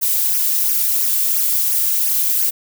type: noise with flanger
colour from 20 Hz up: violet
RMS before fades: -17 dBFS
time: 0.01-2.51 s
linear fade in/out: 20 ms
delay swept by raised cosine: 0.24 to 3.14 ms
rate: 2.9 Hz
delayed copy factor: -0.85
effects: none